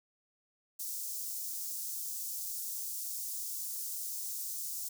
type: high-pass noise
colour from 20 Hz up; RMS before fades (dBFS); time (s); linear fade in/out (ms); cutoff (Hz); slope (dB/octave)
white; -39; 0.79-4.89; 10; 5600; 24
effects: none